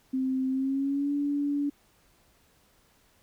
sine tone with pitch glide, 261.6 to 286.9 Hz, C4 to D4, 0 to -40 cents, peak -25 dBFS, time 0.13-1.7 s, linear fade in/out 10 ms, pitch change +160 cents, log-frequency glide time 0.49-1.12 s, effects pink hiss -64 dBFS RMS until 3.22 s

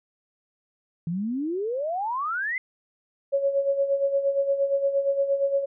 sine exponential sweep, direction up, 160 to 2100 Hz, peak -25 dBFS, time 1.07-2.58 s, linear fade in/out 2 ms
sine tone with tremolo, 554.4 Hz, C#5, in tune, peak -18 dBFS, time 3.32-5.66 s, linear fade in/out 20 ms, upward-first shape sine, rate 8.6 Hz, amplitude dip 65%
effects none

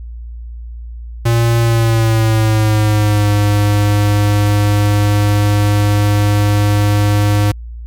square tone with pitch glide, 116.54 to 103.23 Hz, A#2 to G#2, 0 to -10 cents, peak -10 dBFS, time 1.25-7.52 s, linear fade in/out 10 ms, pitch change -210 cents, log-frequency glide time 1.59-3.29 s, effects added 58 Hz sine -25 dBFS peak until 7.86 s + MP3 96 kbps

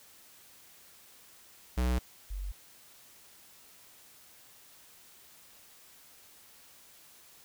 square / sine tone pair in turn, 62 / 47.12 Hz, B1 / F#1, +7 / +32 cents, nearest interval perfect fourth, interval 475 cents, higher first, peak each -27 / -34 dBFS, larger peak first, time 1.77-1.99 / 2.3-2.52 s, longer neither, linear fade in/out 10 ms, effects white hiss -57 dBFS RMS until 7.44 s

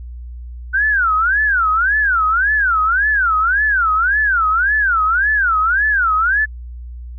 sine tone with vibrato, 1479 Hz, F#6, 1 cent flat, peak -12 dBFS, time 0.73-6.46 s, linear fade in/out 20 ms, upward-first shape sine, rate 1.8 Hz, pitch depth 280 cents each way, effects added 60 Hz sine -28 dBFS peak until 7.18 s

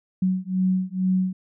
sine beating tone pair, 185 / 187.2 Hz, F#3 / F#3, 0 / +20 cents, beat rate 2.2 Hz, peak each -23 dBFS, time 0.22-1.33 s, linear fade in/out 5 ms, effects none

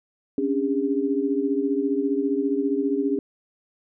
sine tone cluster, 272.7 / 287.6 / 404.3 Hz, C#4 / D4 / G#4, -28 / -36 / -46 cents, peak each -25 dBFS, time 0.38-3.19 s, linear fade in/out 2 ms, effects none

